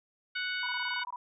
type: harmonic tone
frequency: 740 Hz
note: F#5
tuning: in tune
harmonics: 2 / 3 / 4 / 5 / 6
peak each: -34 / -38 / -40 / -42 / -44 dBFS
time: 0.35-1.04 s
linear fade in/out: 10 ms
type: tone bursts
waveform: sine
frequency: 981 Hz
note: B5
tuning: 12 cents flat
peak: -36 dBFS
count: 10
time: 0.63-1.16 s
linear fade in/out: 2 ms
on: 35 ms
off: 20 ms
effects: none